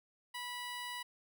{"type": "tone", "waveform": "15% pulse", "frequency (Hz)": 980, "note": "B5", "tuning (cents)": -14, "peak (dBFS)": -34, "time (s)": [0.34, 1.03], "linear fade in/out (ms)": 10, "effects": []}